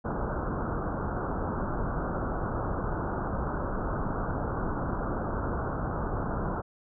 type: low-pass noise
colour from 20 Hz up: pink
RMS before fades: -31 dBFS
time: 0.04-6.62 s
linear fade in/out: 20 ms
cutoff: 1500 Hz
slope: 96 dB/octave
effects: none